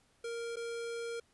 square tone with dropouts, 466.2 Hz, A#4, in tune, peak -38 dBFS, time 0.24-1.2 s, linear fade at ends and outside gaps 5 ms, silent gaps 0.559-0.567 s, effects pink hiss -70 dBFS RMS until 1.33 s + resampled to 24000 Hz

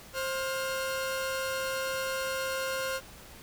sawtooth tone pair together, 529 / 1413.8 Hz, C5 / F6, +19 / +21 cents, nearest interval octave + perfect fourth, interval 1702 cents, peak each -28 / -32 dBFS, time 0.13-3.01 s, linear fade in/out 50 ms, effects pink hiss -50 dBFS RMS until 3.42 s

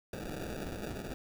white noise with sample-and-hold, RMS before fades -40 dBFS, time 0.13-1.14 s, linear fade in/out 2 ms, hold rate 1050 Hz, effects none

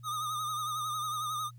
square tone with vibrato, 1234 Hz, D#6, 15 cents flat, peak -33 dBFS, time 0.03-1.51 s, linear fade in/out 50 ms, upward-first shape sine, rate 11 Hz, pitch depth 54 cents each way, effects added 120 Hz sine -48 dBFS peak until 1.58 s + white hiss -75 dBFS RMS until 1.58 s

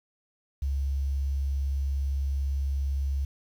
sine tone with quantisation, 68.8 Hz, C#2, 12 cents flat, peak -25 dBFS, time 0.62-3.25 s, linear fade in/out 5 ms, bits 9, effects none

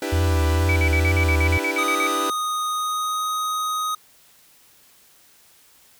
sawtooth chord, E minor seventh, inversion third, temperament equal, 293.7 / 329.6 / 392 / 493.9 Hz, D4 / E4 / G4 / B4, 0 / 0 / 0 / 0 cents, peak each -26 dBFS, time 0.02-2.3 s, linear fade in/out 2 ms
sine tone with vibrato, 82.41 Hz, E2, in tune, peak -17 dBFS, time 0.12-1.58 s, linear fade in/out 10 ms, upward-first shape triangle, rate 2.2 Hz, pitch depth 110 cents each way
sine tone bursts, 2292 Hz, D7, 43 cents flat, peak -21 dBFS, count 12, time 0.69-2.07 s, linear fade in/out 2 ms, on 71 ms, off 48 ms
square tone with pitch glide, 1241 to 1251.8 Hz, D#6 to D#6, -5 to +10 cents, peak -23 dBFS, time 1.78-3.95 s, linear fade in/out 5 ms, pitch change +15 cents, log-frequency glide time 2.69-3.27 s
effects white hiss -54 dBFS RMS until 5.99 s

